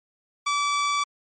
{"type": "tone", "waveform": "sawtooth", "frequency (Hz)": 1154, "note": "D6", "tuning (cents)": -31, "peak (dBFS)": -18, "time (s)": [0.46, 1.04], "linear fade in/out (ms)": 10, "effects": ["MP3 32 kbps"]}